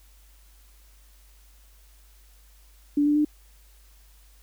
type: tone with pitch steps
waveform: sine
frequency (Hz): 290.5 / 294.9 / 299.4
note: D4 / D4 / D4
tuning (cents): -19 / +7 / +33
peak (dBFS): -18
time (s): 2.97-3.249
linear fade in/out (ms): 5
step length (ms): 93
effects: added 50 Hz sine -52 dBFS peak until 4.42 s + white hiss -60 dBFS RMS until 4.42 s